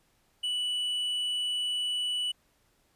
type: tone with tanh clipping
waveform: sine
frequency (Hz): 2960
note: F#7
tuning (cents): 0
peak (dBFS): -29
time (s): 0.43-2.32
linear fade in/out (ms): 10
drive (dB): 5
effects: pink hiss -69 dBFS RMS until 2.95 s + resampled to 32000 Hz